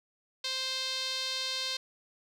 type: tone with band-pass filter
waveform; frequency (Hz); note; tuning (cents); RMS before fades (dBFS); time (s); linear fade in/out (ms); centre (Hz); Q
sawtooth; 523.3; C5; 0; -34; 0.44-1.77; 5; 4100; 3.5
effects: none